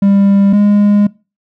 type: tone pair in turn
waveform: triangle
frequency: 198.7 / 205.4 Hz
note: G3 / G#3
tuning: +24 / -19 cents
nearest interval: minor second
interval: 57 cents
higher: second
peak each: -4 dBFS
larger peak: neither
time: 0.02-0.53 / 0.53-1.07 s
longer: second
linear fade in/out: 5 ms
effects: noise-tail reverb RT60 0.3 s tail -22 dB re dry